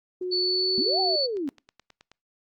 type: tone with pitch glide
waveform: sine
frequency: 364.1 to 377.4 Hz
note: F#4 to F#4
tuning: -28 to +34 cents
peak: -27 dBFS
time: 0.21-1.16 s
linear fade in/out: 5 ms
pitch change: +62 cents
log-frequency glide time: 0.38-0.78 s
type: tone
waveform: sine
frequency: 4461 Hz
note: C#8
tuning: 10 cents sharp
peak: -23 dBFS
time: 0.31-1.27 s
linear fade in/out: 20 ms
type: linear two-way sweep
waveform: sine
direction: up then down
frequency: 207.7 to 784 to 259.6 Hz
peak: -26 dBFS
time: 0.78-1.49 s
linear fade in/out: 0 ms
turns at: 1 s
type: click train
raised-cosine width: 0.2 ms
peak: -32 dBFS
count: 8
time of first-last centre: 1.37-2.116 s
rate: 9.38 Hz
effects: noise-tail reverb RT60 0.3 s tail -25 dB re dry + Opus 24 kbps